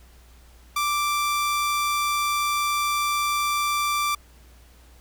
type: tone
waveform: sawtooth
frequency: 1174.7 Hz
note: D6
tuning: in tune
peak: -18 dBFS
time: 0.76-4.15 s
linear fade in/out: 5 ms
effects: added 60 Hz sine -49 dBFS peak until 5 s + pink hiss -56 dBFS RMS until 5 s